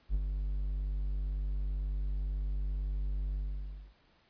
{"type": "tone with ADSR envelope", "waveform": "triangle", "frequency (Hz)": 49, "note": "G1", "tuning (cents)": 0, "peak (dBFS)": -23, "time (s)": [0.09, 3.94], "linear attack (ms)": 56, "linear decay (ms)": 36, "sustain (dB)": -6, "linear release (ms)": 590, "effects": ["pink hiss -67 dBFS RMS until 4.29 s", "resampled to 11025 Hz"]}